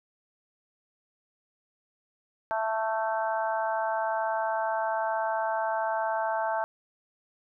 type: harmonic tone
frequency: 221.1 Hz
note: A3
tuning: 9 cents sharp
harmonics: 3 / 4 / 5 / 6 / 7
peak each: -30 / -29 / -38 / -39 / -36 dBFS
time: 2.51-6.64 s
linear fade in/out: 0 ms
effects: none